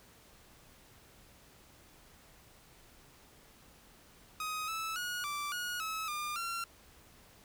sawtooth tone with pitch steps, 1256 / 1310 / 1450 / 1170 / 1448 / 1293 / 1203 / 1368 Hz, D#6 / E6 / F#6 / D6 / F#6 / E6 / D6 / F6, +16 / -11 / -35 / -7 / -38 / -34 / +41 / -36 cents, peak -32 dBFS, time 4.4-6.64 s, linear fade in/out 2 ms, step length 280 ms, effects pink hiss -60 dBFS RMS until 7.44 s

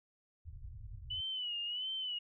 white low-pass noise, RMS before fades -48 dBFS, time 0.45-1.21 s, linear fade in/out 5 ms, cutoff 110 Hz, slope 48 dB/octave
sine tone with vibrato, 2960 Hz, F#7, in tune, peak -36 dBFS, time 1.1-2.19 s, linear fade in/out 10 ms, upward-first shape sine, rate 1.5 Hz, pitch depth 83 cents each way
effects none

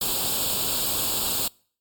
white noise with comb filter, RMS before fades -25 dBFS, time 0.01-1.48 s, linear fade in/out 5 ms, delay 0.25 ms, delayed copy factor +0.85, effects noise-tail reverb RT60 0.5 s tail -26 dB re dry + MP3 96 kbps

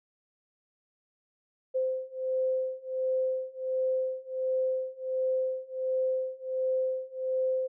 sine beating tone pair, 518 / 519.4 Hz, C5 / C5, -17 / -13 cents, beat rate 1.4 Hz, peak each -31 / -30 dBFS, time 1.74-7.68 s, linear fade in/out 20 ms, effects none

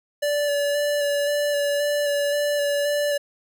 square tone with vibrato, 579 Hz, D5, 25 cents flat, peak -21 dBFS, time 0.22-3.18 s, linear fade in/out 10 ms, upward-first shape square, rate 1.9 Hz, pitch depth 14 cents each way, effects none

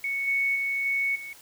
sine tone with level steps, 2217 Hz, C#7, in tune, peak -26 / -22 / -25 / -23 / -36 dBFS, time 0.04-1.33 s, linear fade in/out 2 ms, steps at 0.27 / 0.55 / 0.85 / 1.15 s, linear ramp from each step 10 ms, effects white hiss -51 dBFS RMS until 1.41 s

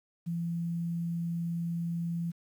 sine tone with quantisation, 169.3 Hz, E3, 46 cents sharp, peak -30 dBFS, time 0.26-2.32 s, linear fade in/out 20 ms, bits 10, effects none

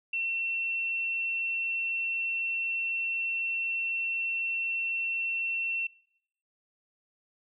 sine tone, 2706 Hz, E7, 45 cents sharp, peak -28 dBFS, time 0.13-5.87 s, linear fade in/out 5 ms, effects noise-tail reverb RT60 0.7 s tail -23 dB re dry

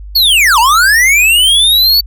square linear two-way sweep, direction down then up, 4518 to 868 to 4518 Hz, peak -6 dBFS, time 0.15-2.01 s, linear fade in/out 10 ms, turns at 0.59 s, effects added 50 Hz sine -25 dBFS peak until 2.06 s

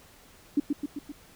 sine tone with echo, 289.4 Hz, D4, 25 cents flat, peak -19 dBFS, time 0.57-0.6 s, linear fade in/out 5 ms, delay 130 ms, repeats 4, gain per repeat -4 dB, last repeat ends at 1.12 s, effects pink hiss -55 dBFS RMS until 1.35 s

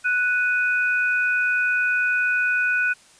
sine tone pair together, 1480 / 2489 Hz, F#6 / D#7, 0 / 0 cents, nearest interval major sixth, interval 900 cents, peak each -19 / -25 dBFS, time 0.04-2.94 s, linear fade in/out 20 ms, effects white hiss -52 dBFS RMS until 3.19 s + resampled to 22050 Hz

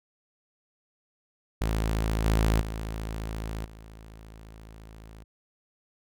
sawtooth tone with level steps, 54.4 Hz, A1, 19 cents flat, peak -21 / -17 / -28 / -41 dBFS, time 1.61-5.24 s, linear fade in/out 5 ms, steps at 2.25 / 2.61 / 3.65 s, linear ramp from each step 2 ms, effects none

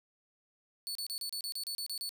sawtooth tone bursts, 4451 Hz, C#8, 6 cents sharp, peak -33 dBFS, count 11, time 0.87-2.092 s, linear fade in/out 0 ms, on 82 ms, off 32 ms, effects none

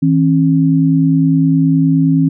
sine tone pair together, 161.02 / 270.8 Hz, E3 / C#4, -40 / -40 cents, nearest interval major sixth, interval 900 cents, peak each -11 dBFS, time 0.02-2.29 s, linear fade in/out 10 ms, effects none

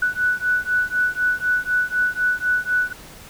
sine beating tone pair, 1480 / 1484 Hz, F#6 / F#6, 0 / +5 cents, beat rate 4 Hz, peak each -21 dBFS, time 0.02-2.93 s, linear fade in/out 5 ms, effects pink hiss -42 dBFS RMS until 3.29 s

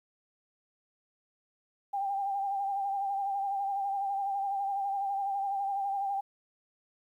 sine tone with vibrato, 792 Hz, G5, 18 cents sharp, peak -29 dBFS, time 1.93-6.21 s, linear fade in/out 10 ms, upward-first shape sine, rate 12 Hz, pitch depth 39 cents each way, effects 11-bit

